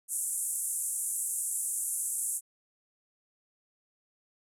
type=band-pass noise; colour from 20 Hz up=white; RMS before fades=-33 dBFS; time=0.08-2.41 s; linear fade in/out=50 ms; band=7700 to 11000 Hz; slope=48 dB/octave; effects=none